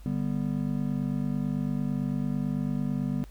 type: chord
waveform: triangle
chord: G major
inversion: second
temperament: just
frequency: 147 / 196 / 245 Hz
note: D3 / G3 / B3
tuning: +2 / 0 / -14 cents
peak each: -29 dBFS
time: 0.06-3.24 s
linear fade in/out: 0 ms
effects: added 50 Hz sine -44 dBFS peak until 3.3 s + pink hiss -59 dBFS RMS until 3.3 s

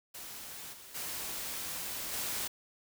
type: noise with level steps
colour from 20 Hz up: white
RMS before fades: -45 / -51 / -39 / -36 dBFS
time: 0.14-2.48 s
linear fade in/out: 10 ms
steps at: 0.72 / 0.94 / 2.12 s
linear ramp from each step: 20 ms
effects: none

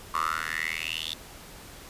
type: tone with high-pass filter sweep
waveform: 10% pulse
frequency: 79.8 Hz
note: D#2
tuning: 44 cents sharp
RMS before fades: -31 dBFS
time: 0.14-1.14 s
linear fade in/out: 5 ms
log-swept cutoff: 1100 to 3600 Hz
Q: 7.5
effects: pink hiss -46 dBFS RMS until 1.89 s + resampled to 32000 Hz

